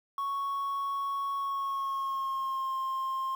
sine tone with pitch glide, 1108.7 to 1059.9 Hz, C#6 to C6, 0 to +22 cents, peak -27 dBFS, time 0.18-3.35 s, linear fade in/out 2 ms, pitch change -78 cents, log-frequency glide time 1.36-2.76 s, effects tanh soft clip ceiling -29 dBFS + 9-bit

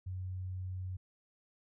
sine tone, 92.5 Hz, F#2, in tune, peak -37 dBFS, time 0.06-0.97 s, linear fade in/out 10 ms, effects none

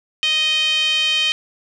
5% pulse tone with band-pass filter, 622.3 Hz, D#5, in tune, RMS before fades -18 dBFS, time 0.23-1.32 s, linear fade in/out 0 ms, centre 2900 Hz, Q 7.8, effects none

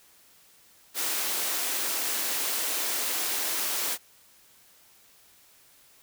white high-pass noise, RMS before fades -29 dBFS, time 0.94-3.98 s, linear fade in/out 50 ms, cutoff 260 Hz, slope 24 dB/octave, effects white hiss -58 dBFS RMS until 6.02 s

